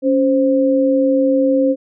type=tone pair together; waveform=sine; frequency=277.2 / 524 Hz; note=C#4 / C5; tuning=0 / +2 cents; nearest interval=major seventh; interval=1102 cents; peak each=-14 dBFS; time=0.02-1.76 s; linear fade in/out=50 ms; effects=none